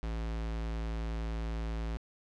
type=tone; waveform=square; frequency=55.6 Hz; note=A1; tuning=19 cents sharp; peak=-34 dBFS; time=0.03-1.97 s; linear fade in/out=0 ms; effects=low-pass 5000 Hz 12 dB/octave